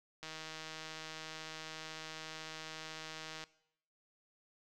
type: click train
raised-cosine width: 0.2 ms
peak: -28 dBFS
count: 508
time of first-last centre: 0.23-3.439 s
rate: 158 Hz
effects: noise-tail reverb RT60 0.7 s tail -19 dB re dry